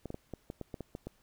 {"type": "clicks", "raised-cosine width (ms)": 2, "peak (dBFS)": -26, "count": 10, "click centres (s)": [0.057, 0.104, 0.144, 0.337, 0.501, 0.613, 0.742, 0.807, 0.951, 1.07], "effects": ["pink hiss -69 dBFS RMS until 1.22 s"]}